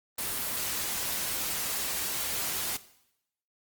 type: noise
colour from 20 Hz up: white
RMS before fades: -32 dBFS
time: 0.18-2.77 s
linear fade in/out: 5 ms
effects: noise-tail reverb RT60 0.8 s tail -17 dB re dry + Opus 24 kbps